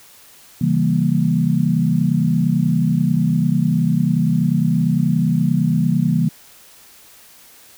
sine chord, C# diminished seventh, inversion none, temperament equal with one note detuned, 135.66 / 164.81 / 196 / 233.1 Hz, C#3 / E3 / G3 / Bb3, -37 / 0 / 0 / 0 cents, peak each -21 / -17 / -21 / -20 dBFS, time 0.61-6.29 s, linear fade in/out 5 ms, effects white hiss -46 dBFS RMS until 7.77 s

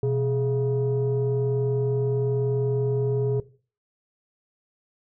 sine tone pair together, 125.4 / 417.2 Hz, B2 / G#4, +27 / +8 cents, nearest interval octave + major sixth, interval 2081 cents, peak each -22 dBFS, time 0.03-3.4 s, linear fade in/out 2 ms, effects noise-tail reverb RT60 0.4 s tail -19 dB re dry + tanh soft clip ceiling -17 dBFS

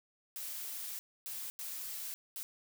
blue noise bursts at uneven times, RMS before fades -42 dBFS, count 4, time 0.36-0.99 / 1.26-1.5 / 1.59-2.14 / 2.36-2.43 s, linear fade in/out 0 ms, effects none

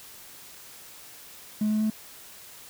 triangle tone with pitch steps, 212.7 / 214.7 / 216.7 Hz, G#3 / A3 / A3, +42 / -42 / -26 cents, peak -19 dBFS, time 1.61-1.901 s, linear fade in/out 5 ms, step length 97 ms, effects tanh soft clip ceiling -18 dBFS + white hiss -47 dBFS RMS until 2.69 s

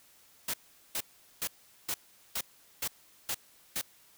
white noise bursts, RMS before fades -33 dBFS, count 8, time 0.48-3.814 s, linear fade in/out 5 ms, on 58 ms, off 410 ms, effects white hiss -61 dBFS RMS until 4.17 s

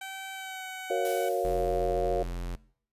15% pulse tone with pitch glide, 770 to 751.5 Hz, G5 to F#5, -31 to +27 cents, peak -31 dBFS, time 0.01-1.29 s, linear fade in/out 5 ms, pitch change -42 cents, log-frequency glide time 0.33-0.64 s
sine chord, Gb major seventh, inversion none, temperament equal, 370 / 466.2 / 554.4 / 698.5 Hz, Gb4 / Bb4 / Db5 / F5, 0 / 0 / 0 / 0 cents, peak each -31 dBFS, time 0.9-2.23 s, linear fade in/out 5 ms
blue noise with exponential decay, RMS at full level -38 dBFS, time 1.05-2.48 s, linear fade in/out 1 ms, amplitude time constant 310 ms
square tone, 43.7 Hz, F1, 2 cents sharp, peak -33 dBFS, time 1.44-2.56 s, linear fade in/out 10 ms
effects noise-tail reverb RT60 0.6 s tail -21 dB re dry + resampled to 32000 Hz

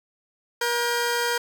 15% pulse tone pair together, 476.7 / 1599.8 Hz, A#4 / G6, +39 / +35 cents, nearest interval octave + major sixth, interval 2096 cents, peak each -17 / -22 dBFS, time 0.61-1.38 s, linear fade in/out 5 ms, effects none

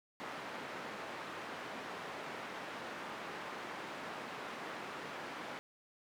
white band-pass noise, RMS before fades -45 dBFS, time 0.2-5.59 s, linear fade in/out 0 ms, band 190 to 1600 Hz, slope 12 dB/octave, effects none

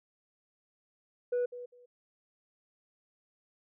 sine tone with echo, 489.7 Hz, B4, 15 cents flat, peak -25 dBFS, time 1.32-1.46 s, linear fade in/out 10 ms, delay 200 ms, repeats 2, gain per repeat -15 dB, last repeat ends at 1.86 s, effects tanh soft clip ceiling -26 dBFS

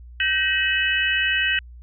sine tone cluster, 1550 / 1895 / 2576 / 2968 Hz, G6 / A#6 / E7 / F#7, -20 / +28 / -41 / +5 cents, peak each -24 dBFS, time 0.2-1.59 s, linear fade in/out 2 ms, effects added 60 Hz sine -39 dBFS peak until 1.82 s

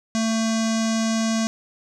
square tone with low-pass filter, 223.6 Hz, A3, 28 cents sharp, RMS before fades -22 dBFS, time 0.15-1.47 s, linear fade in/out 0 ms, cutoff 6400 Hz, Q 3.8, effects none

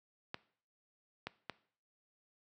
clicks, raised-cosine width 0.3 ms, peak -23 dBFS, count 3, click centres 0.344 / 1.27 / 1.497 s, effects noise-tail reverb RT60 0.5 s tail -19 dB re dry + high-pass 100 Hz 12 dB/octave

